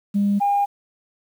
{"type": "tone pair in turn", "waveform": "sine", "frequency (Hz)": [202, 808], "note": ["G#3", "G#5"], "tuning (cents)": [-48, -48], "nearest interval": "2 octaves", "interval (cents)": 2400, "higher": "second", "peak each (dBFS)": -15, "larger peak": "neither", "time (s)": [[0.14, 0.4], [0.4, 0.66]], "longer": "neither", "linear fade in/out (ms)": 20, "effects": ["tanh soft clip ceiling -12 dBFS", "8-bit"]}